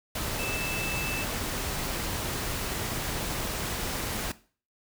sine tone in noise, 2637 Hz, E7, in tune, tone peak -34 dBFS, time 0.39-1.24 s, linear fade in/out 5 ms, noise pink, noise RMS -32 dBFS, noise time 0.15-4.32 s, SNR -5 dB, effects noise-tail reverb RT60 0.4 s tail -17 dB re dry

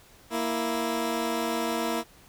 15% pulse tone pair together, 233.1 / 329.7 Hz, A#3 / E4, 0 / 0 cents, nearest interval tritone, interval 600 cents, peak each -23 dBFS, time 0.3-2.04 s, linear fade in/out 50 ms, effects pink hiss -55 dBFS RMS until 2.28 s

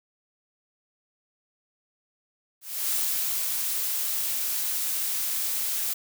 blue noise with ADSR envelope, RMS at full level -26 dBFS, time 2.61-5.94 s, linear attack 300 ms, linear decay 500 ms, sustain -2 dB, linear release 13 ms, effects none

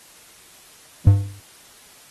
triangle tone with exponential decay, 99.5 Hz, G2, 26 cents sharp, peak -3 dBFS, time 1.07-1.4 s, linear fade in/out 0 ms, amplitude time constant 70 ms, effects white hiss -48 dBFS RMS until 2.1 s + AAC 32 kbps

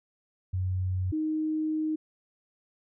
sine tone pair in turn, 92.6 / 311.5 Hz, F#2 / D#4, +2 / +2 cents, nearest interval octave + major sixth, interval 2100 cents, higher second, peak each -26 dBFS, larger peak neither, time 0.53-1.12 / 1.12-1.96 s, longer second, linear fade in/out 10 ms, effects none

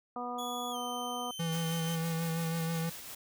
harmonic tone, 244.6 Hz, B3, 16 cents flat, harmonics 1 / 2 / 3 / 4 / 5, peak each -42 / -43 / -39 / -43 / -41 dBFS, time 0.16-1.31 s, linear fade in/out 2 ms
sawtooth tone with pitch glide, 3388 to 3089 Hz, G#7 to G7, +34 to -26 cents, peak -38 dBFS, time 0.38-1.96 s, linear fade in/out 10 ms, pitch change -160 cents, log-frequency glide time 0.71-0.77 s
square tone with vibrato, 164.81 Hz, E3, in tune, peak -32 dBFS, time 1.39-2.9 s, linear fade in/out 10 ms, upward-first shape sine, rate 6.2 Hz, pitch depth 24 cents each way
white noise with tremolo, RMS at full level -44 dBFS, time 1.52-3.15 s, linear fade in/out 5 ms, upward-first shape sine, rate 5.8 Hz, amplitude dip 30%
effects none

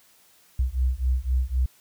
sine beating tone pair, 61.8 / 65.7 Hz, B1 / C2, +2 / +8 cents, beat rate 3.9 Hz, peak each -24 / -24 dBFS, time 0.59-1.66 s, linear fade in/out 5 ms, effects white hiss -58 dBFS RMS until 1.8 s

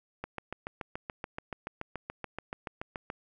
click train, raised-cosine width 0.5 ms, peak -21 dBFS, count 21, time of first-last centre 0.24-3.101 s, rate 6.99 Hz, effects none

